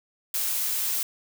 blue noise, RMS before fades -27 dBFS, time 0.34-1.03 s, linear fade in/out 2 ms, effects none

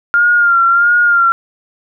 sine tone with vibrato, 1400 Hz, F6, 4 cents sharp, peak -7 dBFS, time 0.14-1.32 s, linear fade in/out 0 ms, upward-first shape sine, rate 1.5 Hz, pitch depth 44 cents each way, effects none

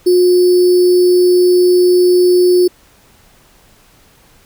sine tone with sample-and-hold, 359.6 Hz, F#4, 49 cents flat, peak -6 dBFS, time 0.06-2.68 s, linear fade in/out 10 ms, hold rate 4900 Hz, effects pink hiss -48 dBFS RMS until 4.45 s

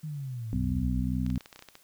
sine linear sweep, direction down, 158.2 to 54.1 Hz, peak -33 dBFS, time 0.03-1.01 s, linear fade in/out 10 ms
harmonic tone, 62.7 Hz, B1, 27 cents sharp, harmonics 1 / 2 / 3 / 4, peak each -32 / -32 / -32 / -32 dBFS, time 0.53-1.38 s, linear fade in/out 0 ms
clicks, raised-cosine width 0.2 ms, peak -28 dBFS, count 11, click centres 1.264 / 1.302 / 1.358 / 1.408 / 1.459 / 1.528 / 1.56 / 1.592 / 1.624 / 1.687 / 1.754 s
effects white hiss -61 dBFS RMS until 1.83 s

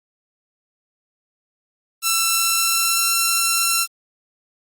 5% pulse tone with pitch glide, 1338 to 1352 Hz, E6 to E6, +25 to +43 cents, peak -5 dBFS, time 2.02-3.87 s, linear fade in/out 50 ms, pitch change +18 cents, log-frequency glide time 2.29-3.19 s, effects Opus 24 kbps

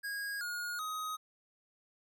square tone with pitch steps, 1640 / 1436 / 1257.3 Hz, G#6 / F6 / D#6, -22 / +48 / +18 cents, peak -37 dBFS, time 0.03-1.17 s, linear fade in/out 20 ms, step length 380 ms, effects none

